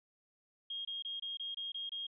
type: tone bursts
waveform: sine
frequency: 3246 Hz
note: G#7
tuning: 40 cents flat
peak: -38 dBFS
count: 8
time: 0.7-2.068 s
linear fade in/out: 5 ms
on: 150 ms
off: 24 ms
effects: none